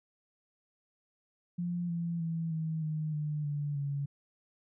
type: tone with pitch steps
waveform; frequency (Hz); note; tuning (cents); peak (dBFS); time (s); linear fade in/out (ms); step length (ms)
sine; 174.61 / 169.44 / 164.43 / 159.56 / 154.84 / 150.26 / 145.81 / 141.5; F3 / E3 / E3 / D#3 / D#3 / D3 / D3 / C#3; 0 / +48 / -4 / +44 / -8 / +40 / -12 / +36; -31; 1.58-4.06; 10; 310
effects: none